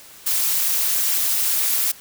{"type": "noise with amplitude modulation", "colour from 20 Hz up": "blue", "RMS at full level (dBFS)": -17, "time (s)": [0.26, 1.92], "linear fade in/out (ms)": 10, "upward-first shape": "sine", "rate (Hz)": 230, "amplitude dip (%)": 70, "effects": ["white hiss -44 dBFS RMS until 2 s"]}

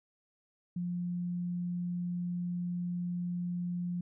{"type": "tone", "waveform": "sine", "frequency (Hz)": 176.2, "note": "F3", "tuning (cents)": 16, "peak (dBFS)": -32, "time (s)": [0.76, 4.01], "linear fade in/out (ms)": 5, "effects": []}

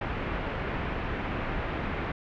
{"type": "low-pass noise", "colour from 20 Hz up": "pink", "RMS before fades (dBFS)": -32, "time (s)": [0.01, 2.12], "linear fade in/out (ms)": 5, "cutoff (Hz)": 2500, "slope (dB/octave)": 24, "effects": []}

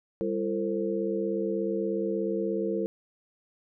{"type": "tone cluster", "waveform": "sine", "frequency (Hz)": [197.5, 340.6, 449.3, 526], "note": ["G3", "F4", "A4", "C5"], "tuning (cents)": [13, -43, 36, 9], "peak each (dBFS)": [-33, -31, -30, -35], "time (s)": [0.21, 2.86], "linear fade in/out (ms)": 0, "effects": []}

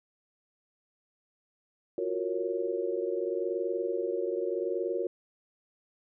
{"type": "chord", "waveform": "sine", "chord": "Gb major seventh", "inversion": "third", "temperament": "equal", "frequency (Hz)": [349.2, 370, 466.2, 554.4], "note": ["F4", "Gb4", "Bb4", "Db5"], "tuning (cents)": [0, 0, 0, 0], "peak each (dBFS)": [-35, -33, -33, -36], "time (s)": [1.98, 5.07], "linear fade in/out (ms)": 2, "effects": []}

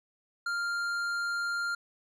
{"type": "tone with tanh clipping", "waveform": "sine", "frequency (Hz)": 1396.9, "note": "F6", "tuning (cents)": 0, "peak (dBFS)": -31, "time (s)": [0.46, 1.75], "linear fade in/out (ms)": 5, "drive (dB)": 11, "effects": []}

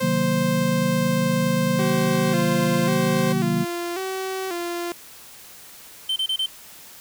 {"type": "tone", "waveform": "sawtooth", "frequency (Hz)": 523.3, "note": "C5", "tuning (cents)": 0, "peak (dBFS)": -20, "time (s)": [0, 3.33], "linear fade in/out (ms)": 10}
{"type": "chord", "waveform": "sine", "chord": "C half-diminished seventh", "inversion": "none", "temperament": "equal", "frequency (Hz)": [130.81, 155.56, 185, 233.1], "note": ["C3", "Eb3", "Gb3", "Bb3"], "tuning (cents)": [0, 0, 0, 0], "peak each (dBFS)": [-29, -25, -24, -24], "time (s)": [0.01, 3.65], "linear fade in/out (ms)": 20}
{"type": "tone with vibrato", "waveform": "sawtooth", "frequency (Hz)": 362.5, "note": "F#4", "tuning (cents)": -35, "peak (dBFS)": -22, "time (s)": [1.79, 4.92], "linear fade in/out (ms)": 0, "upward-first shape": "square", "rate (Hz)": 0.92, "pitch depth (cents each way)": 81}
{"type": "tone bursts", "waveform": "triangle", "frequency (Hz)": 3100, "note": "G7", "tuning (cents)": -20, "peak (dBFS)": -19, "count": 4, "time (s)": [6.09, 6.461], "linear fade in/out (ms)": 5, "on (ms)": 71, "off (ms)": 29}
{"effects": ["white hiss -44 dBFS RMS until 7 s"]}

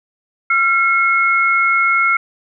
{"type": "tone pair together", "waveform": "sine", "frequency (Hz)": [1368.3, 2172], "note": ["F6", "C#7"], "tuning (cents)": [-36, -36], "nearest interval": "minor sixth", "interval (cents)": 800, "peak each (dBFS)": -14, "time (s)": [0.5, 2.17], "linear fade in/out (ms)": 5, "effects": []}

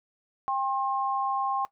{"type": "tone pair together", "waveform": "sine", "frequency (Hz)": [797.4, 1069], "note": ["G5", "C6"], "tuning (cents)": [29, 37], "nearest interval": "perfect fourth", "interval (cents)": 508, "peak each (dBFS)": -28, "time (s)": [0.48, 1.65], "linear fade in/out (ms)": 0, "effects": ["noise-tail reverb RT60 0.1 s tail -18 dB re dry"]}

